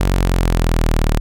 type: exponential sweep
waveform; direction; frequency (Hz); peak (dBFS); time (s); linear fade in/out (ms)
sawtooth; down; 47.03 to 37.5; -9; 0-1.2; 10
effects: none